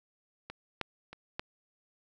clicks, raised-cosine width 0.3 ms, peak -25 / -16 / -29 / -18 dBFS, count 4, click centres 0.5 / 0.813 / 1.13 / 1.395 s, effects none

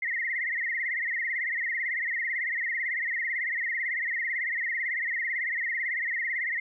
sine tone with vibrato, 1975.5 Hz, B6, in tune, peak -27 dBFS, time 0.02-6.6 s, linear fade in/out 5 ms, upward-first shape sine, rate 18 Hz, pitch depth 130 cents each way, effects none

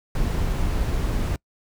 brown noise, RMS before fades -23 dBFS, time 0.15-1.36 s, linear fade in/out 2 ms, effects noise-tail reverb RT60 0.1 s tail -26 dB re dry

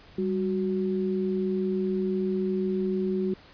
sine tone pair together, 196 / 370 Hz, G3 / F#4, 0 / 0 cents, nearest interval major seventh, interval 1100 cents, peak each -27 dBFS, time 0.18-3.34 s, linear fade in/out 5 ms, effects pink hiss -52 dBFS RMS until 3.53 s + resampled to 11025 Hz

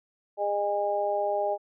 harmonic tone, 203.9 Hz, G#3, 32 cents flat, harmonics 2 / 3 / 4, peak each -32 / -27 / -29 dBFS, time 0.37-1.58 s, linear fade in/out 50 ms, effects none

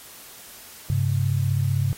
sine tone pair together, 99.22 / 134.9 Hz, G2 / C#3, +21 / -47 cents, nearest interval perfect fourth, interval 532 cents, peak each -22 dBFS, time 0.9-1.93 s, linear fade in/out 0 ms, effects white hiss -44 dBFS RMS until 1.97 s + AAC 48 kbps

